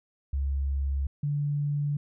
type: tone pair in turn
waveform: sine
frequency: 69 / 145.15 Hz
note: C#2 / D3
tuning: -7 / -20 cents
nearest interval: octave + minor second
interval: 1287 cents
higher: second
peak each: -25 dBFS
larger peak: neither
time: 0.33-1.07 / 1.23-1.97 s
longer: neither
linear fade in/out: 5 ms
effects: none